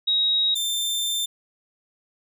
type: tone pair in turn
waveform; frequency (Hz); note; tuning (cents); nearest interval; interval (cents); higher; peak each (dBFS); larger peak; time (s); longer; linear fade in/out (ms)
sine / sawtooth; 3798 / 3576; A#7 / A7; +32 / +27; minor second; 105; first; -18 / -20; first; 0.07-0.55 / 0.55-1.26; second; 10
effects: none